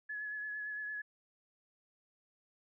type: tone with vibrato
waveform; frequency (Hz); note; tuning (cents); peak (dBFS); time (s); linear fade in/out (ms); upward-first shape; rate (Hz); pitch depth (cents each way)
sine; 1700; G#6; +40; -38; 0.09-1.02; 10; triangle; 8.8; 27
effects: none